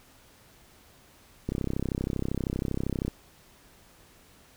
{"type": "click train", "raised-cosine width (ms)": 3, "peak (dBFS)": -16, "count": 53, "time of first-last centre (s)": [1.49, 3.08], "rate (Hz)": 32.7, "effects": ["pink hiss -57 dBFS RMS until 4.56 s"]}